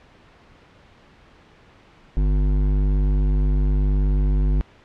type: tone with hard clipping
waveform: sine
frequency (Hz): 49.55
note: G1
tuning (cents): +19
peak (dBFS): -18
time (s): 2.17-4.61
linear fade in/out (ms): 0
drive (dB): 12
effects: pink hiss -51 dBFS RMS until 4.84 s + low-pass 3000 Hz 12 dB/octave